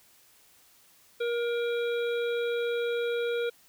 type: harmonic tone with a mistuned harmonic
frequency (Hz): 473.3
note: A#4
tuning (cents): +26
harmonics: 1 / 3 / 5 / 7 / 8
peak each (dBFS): -27 / -37 / -41 / -44 / -45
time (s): 1.2-3.5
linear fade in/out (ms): 10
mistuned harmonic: 8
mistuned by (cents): +22
effects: white hiss -60 dBFS RMS until 3.68 s